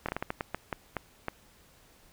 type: slowing click train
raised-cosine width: 0.5 ms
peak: -16 dBFS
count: 11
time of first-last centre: 0.06-1.284 s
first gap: 26 ms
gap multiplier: 1.32
effects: pink hiss -60 dBFS RMS until 2.12 s